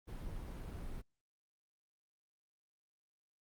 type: noise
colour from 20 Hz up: brown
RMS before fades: -44 dBFS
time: 0.07-1.02 s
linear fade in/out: 20 ms
effects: Opus 32 kbps